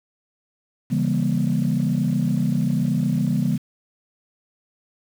sine chord, C# diminished seventh, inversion none, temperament just, 138.59 / 166.31 / 199.57 / 239.5 Hz, C#3 / E3 / G3 / Bb3, 0 / +16 / +31 / +47 cents, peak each -23 dBFS, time 0.9-3.58 s, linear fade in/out 20 ms, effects tanh soft clip ceiling -11 dBFS + 7-bit

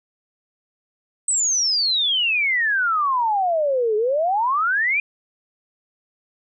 sine exponential two-way sweep, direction down then up, 8240 to 415.3 to 2465 Hz, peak -17 dBFS, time 1.28-5 s, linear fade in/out 2 ms, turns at 3.96 s, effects none

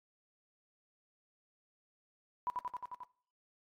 sine tone with echo, 987.8 Hz, B5, in tune, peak -32 dBFS, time 2.47-2.5 s, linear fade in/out 0 ms, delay 89 ms, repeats 6, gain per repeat -2 dB, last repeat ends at 3.034 s, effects noise-tail reverb RT60 0.5 s tail -20 dB re dry + AAC 48 kbps

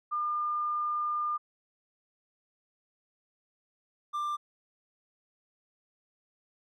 sine / triangle tone pair in turn, 1205 / 1187.7 Hz, D6 / D6, +44 / +19 cents, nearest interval unison, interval 25 cents, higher first, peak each -28 dBFS, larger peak neither, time 0.11-1.38 / 4.13-4.37 s, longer first, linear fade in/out 20 ms, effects none

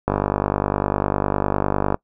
click train, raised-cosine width 1 ms, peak -4 dBFS, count 94, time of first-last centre 0.08-1.944 s, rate 49.9 Hz, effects noise-tail reverb RT60 0.1 s tail -23 dB re dry

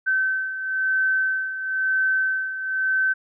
sine beating tone pair, 1536 / 1537 Hz, G6 / G6, -36 / -35 cents, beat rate 1 Hz, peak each -27 / -21 dBFS, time 0.06-3.14 s, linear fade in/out 20 ms, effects none

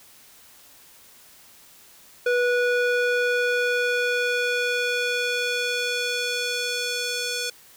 square tone with band-pass filter sweep, 488.9 Hz, B4, 18 cents flat, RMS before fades -24 dBFS, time 2.26-7.5 s, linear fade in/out 5 ms, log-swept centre 1100 to 5200 Hz, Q 0.9, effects white hiss -51 dBFS RMS until 7.76 s

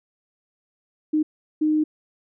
sine tone bursts at uneven times, 307.4 Hz, D#4, 21 cents flat, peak -17 dBFS, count 2, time 1.13-1.23 / 1.61-1.84 s, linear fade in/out 10 ms, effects none

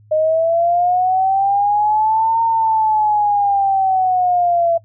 sine linear two-way sweep, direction up then down, 615 to 916 to 668 Hz, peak -12 dBFS, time 0.11-4.78 s, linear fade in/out 10 ms, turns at 2.42 s, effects noise-tail reverb RT60 0.1 s tail -24 dB re dry + added 105 Hz sine -45 dBFS peak until 4.84 s

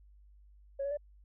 sine tone with pitch steps, 552 / 564 / 585 Hz, C#5 / C#5 / D5, -7 / +30 / -7 cents, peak -31 dBFS, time 0.79-0.973 s, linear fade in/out 10 ms, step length 61 ms, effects tanh soft clip ceiling -28 dBFS + added 50 Hz sine -56 dBFS peak until 1.24 s

